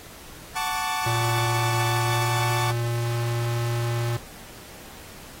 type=chord; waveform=sawtooth; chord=D major seventh; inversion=first; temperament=equal with one note detuned; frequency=740 / 880 / 1119.7 / 1174.7 Hz; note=F#5 / A5 / C#6 / D6; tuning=0 / 0 / +17 / 0 cents; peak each=-27 / -24 / -27 / -29 dBFS; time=0.55-2.72 s; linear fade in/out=20 ms
type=tone with pitch glide; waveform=square; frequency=116.54 to 118.1 Hz; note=A#2 to A#2; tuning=0 to +23 cents; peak=-24 dBFS; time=1.06-4.17 s; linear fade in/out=5 ms; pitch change=+23 cents; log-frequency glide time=1.93-2.39 s
effects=pink hiss -44 dBFS RMS until 5.4 s + AAC 48 kbps